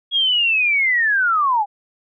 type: linear sweep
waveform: sine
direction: down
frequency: 3322 to 784 Hz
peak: -14 dBFS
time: 0.11-1.66 s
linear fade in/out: 50 ms
effects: none